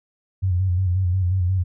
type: tone with vibrato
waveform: sine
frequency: 91.7 Hz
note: F#2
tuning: 15 cents flat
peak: -17 dBFS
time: 0.42-1.64 s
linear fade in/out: 20 ms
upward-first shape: square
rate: 5.6 Hz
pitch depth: 56 cents each way
effects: none